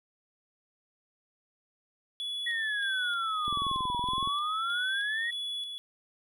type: tone with tremolo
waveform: triangle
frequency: 3404 Hz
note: G#7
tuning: 42 cents sharp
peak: -31 dBFS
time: 2.2-5.78 s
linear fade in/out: 0 ms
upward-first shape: square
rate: 1.6 Hz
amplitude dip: 40%
type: exponential two-way sweep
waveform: sine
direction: down then up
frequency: 1915 to 956 to 1915 Hz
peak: -29 dBFS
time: 2.46-5.31 s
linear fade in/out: 10 ms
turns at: 3.98 s
type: click train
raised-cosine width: 3 ms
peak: -28 dBFS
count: 18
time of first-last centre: 3.48-4.274 s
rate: 21.4 Hz
effects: none